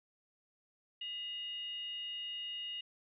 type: tone with frequency modulation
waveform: sine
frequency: 2860 Hz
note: F7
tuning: 41 cents sharp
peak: -39 dBFS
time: 1.01-2.81 s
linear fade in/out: 5 ms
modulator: 855 Hz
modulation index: 0.27
effects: none